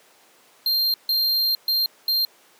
square tone bursts at uneven times, 4186 Hz, C8, in tune, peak -19 dBFS, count 4, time 0.66-0.94 / 1.09-1.55 / 1.68-1.86 / 2.08-2.25 s, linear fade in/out 2 ms, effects pink hiss -54 dBFS RMS until 2.59 s + high-pass 400 Hz 12 dB/octave

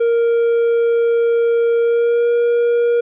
triangle tone with pitch glide, 466.2 to 473.8 Hz, A#4 to A#4, 0 to +28 cents, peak -10 dBFS, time 0-3.01 s, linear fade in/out 10 ms, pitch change +28 cents, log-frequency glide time 1.8-2.3 s, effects resampled to 8000 Hz

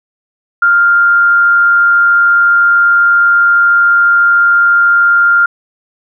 sine tone with frequency modulation, 1396.9 Hz, F6, in tune, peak -5 dBFS, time 0.62-5.46 s, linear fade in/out 5 ms, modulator 108 Hz, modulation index 0.26, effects none

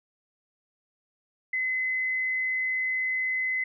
sine tone, 2036 Hz, C7, 48 cents flat, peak -25 dBFS, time 1.53-3.64 s, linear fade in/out 5 ms, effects none

